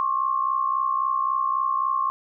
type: tone pair together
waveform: sine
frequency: 1072 / 1135.7 Hz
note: C6 / C#6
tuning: +42 / +42 cents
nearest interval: minor second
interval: 100 cents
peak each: -22 / -26 dBFS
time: 0-2.1 s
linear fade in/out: 0 ms
effects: none